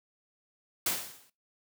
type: noise with exponential decay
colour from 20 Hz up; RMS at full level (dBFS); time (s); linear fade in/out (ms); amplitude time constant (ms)
white; -26; 0.86-1.3; 5; 95
effects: noise-tail reverb RT60 0.2 s tail -18 dB re dry + high-pass 100 Hz 12 dB/octave